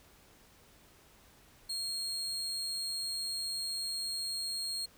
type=tone; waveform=35% pulse; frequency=4252 Hz; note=C8; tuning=27 cents sharp; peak=-33 dBFS; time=1.69-4.86 s; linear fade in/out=10 ms; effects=pink hiss -61 dBFS RMS until 4.97 s